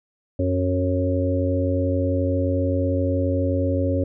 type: harmonic tone with a mistuned harmonic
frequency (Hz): 91.4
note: F#2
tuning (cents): -21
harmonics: 1 / 3 / 4 / 5 / 6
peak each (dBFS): -22 / -24 / -32 / -31 / -25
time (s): 0.39-4.04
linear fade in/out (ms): 5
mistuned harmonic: 4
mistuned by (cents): +18
effects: none